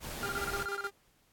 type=noise; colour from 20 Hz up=pink; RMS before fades=-41 dBFS; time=0-0.67 s; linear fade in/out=50 ms
type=tone with tremolo; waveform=sawtooth; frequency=400 Hz; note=G4; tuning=35 cents sharp; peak=-33 dBFS; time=0.21-0.91 s; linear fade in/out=50 ms; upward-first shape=square; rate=6.3 Hz; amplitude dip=55%
type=tone bursts; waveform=triangle; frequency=1396.9 Hz; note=F6; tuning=in tune; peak=-31 dBFS; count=11; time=0.23-0.87 s; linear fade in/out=0 ms; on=30 ms; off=31 ms
effects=pink hiss -69 dBFS RMS until 1.32 s + AAC 64 kbps